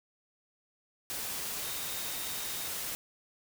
sine tone in noise, 3705 Hz, A#7, 11 cents flat, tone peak -46 dBFS, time 1.64-2.68 s, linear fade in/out 0 ms, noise white, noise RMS -37 dBFS, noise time 1.1-2.95 s, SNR -12 dB, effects none

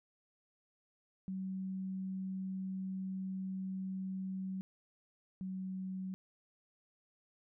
sine tone pair in turn, 189.4 / 188.09 Hz, F#3 / F#3, +41 / +29 cents, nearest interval unison, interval 12 cents, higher first, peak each -37 / -38 dBFS, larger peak first, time 1.28-4.61 / 5.41-6.14 s, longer first, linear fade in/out 0 ms, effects none

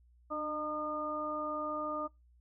harmonic tone with a mistuned harmonic, 304.4 Hz, D#4, 38 cents flat, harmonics 1 / 2 / 3 / 4, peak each -41 / -39 / -46 / -37 dBFS, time 0.3-2.08 s, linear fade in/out 20 ms, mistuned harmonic 1, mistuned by -27 cents, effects noise-tail reverb RT60 0.2 s tail -22 dB re dry + added 60 Hz sine -61 dBFS peak until 2.4 s

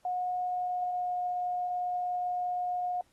sine tone with pitch glide, 725 to 719.2 Hz, F#5 to F#5, -35 to -49 cents, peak -29 dBFS, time 0.05-3.01 s, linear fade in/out 2 ms, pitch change -14 cents, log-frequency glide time 0.39-1.23 s, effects pink hiss -69 dBFS RMS until 3.12 s + AAC 32 kbps

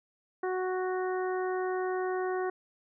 harmonic tone, 370 Hz, F#4, in tune, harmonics 1 / 2 / 3 / 4 / 5, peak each -30 / -36 / -40 / -42 / -44 dBFS, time 0.43-2.5 s, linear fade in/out 5 ms, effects none

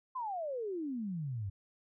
sine exponential sweep, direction down, 1060 to 92.6 Hz, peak -35 dBFS, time 0.15-1.5 s, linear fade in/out 10 ms, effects none

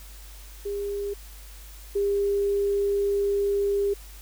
sine tone pair in turn, 404 / 402 Hz, G#4 / G4, -48 / +44 cents, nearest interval unison, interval 8 cents, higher first, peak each -27 / -21 dBFS, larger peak second, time 0.65-1.14 / 1.95-3.94 s, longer second, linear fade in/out 10 ms, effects added 50 Hz sine -42 dBFS peak until 4.21 s + white hiss -49 dBFS RMS until 4.21 s

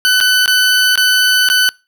20% pulse tone with dropouts, 1502 Hz, F#6, 26 cents sharp, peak -4 dBFS, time 0.05-1.69 s, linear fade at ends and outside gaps 0 ms, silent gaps 0.203-0.21 / 0.459-0.478 / 0.956-0.976 / 1.488-1.5 s, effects noise-tail reverb RT60 0.3 s tail -26 dB re dry

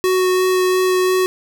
square tone with vibrato, 370 Hz, F#4, in tune, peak -14 dBFS, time 0.04-1.26 s, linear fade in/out 0 ms, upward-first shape sine, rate 2.9 Hz, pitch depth 9 cents each way, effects none

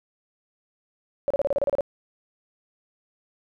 sine tone bursts, 564 Hz, C#5, 30 cents sharp, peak -19 dBFS, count 10, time 1.28-1.808 s, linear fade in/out 0 ms, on 24 ms, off 32 ms, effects none

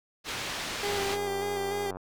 white low-pass noise, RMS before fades -35 dBFS, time 0.24-1.18 s, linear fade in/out 50 ms, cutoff 4200 Hz, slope 12 dB/octave
30% pulse tone with vibrato, 401.6 Hz, G4, 42 cents sharp, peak -27 dBFS, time 0.83-1.91 s, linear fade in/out 5 ms, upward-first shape square, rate 3.4 Hz, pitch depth 23 cents each way
click train, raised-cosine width 1 ms, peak -25 dBFS, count 102, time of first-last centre 0.88-1.97 s, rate 92.7 Hz
effects none

